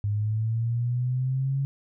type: linear sweep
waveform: sine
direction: up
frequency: 101.9 to 138.59 Hz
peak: -23 dBFS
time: 0.04-1.65 s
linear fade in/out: 0 ms
effects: none